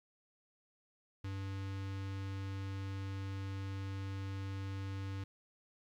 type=tone with notch filter; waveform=square; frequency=97.1 Hz; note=G2; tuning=16 cents flat; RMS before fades=-41 dBFS; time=1.24-5.24 s; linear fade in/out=5 ms; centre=640 Hz; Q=1.4; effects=low-pass 5000 Hz 12 dB/octave + 12-bit